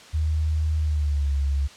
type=tone with pitch glide; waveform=sine; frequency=77.78 to 69.7 Hz; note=D#2 to C#2; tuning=0 to +10 cents; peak=-20 dBFS; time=0.13-1.68 s; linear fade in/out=20 ms; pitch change=-190 cents; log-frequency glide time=0.78-1.32 s; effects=white hiss -46 dBFS RMS until 1.76 s + low-pass 6000 Hz 12 dB/octave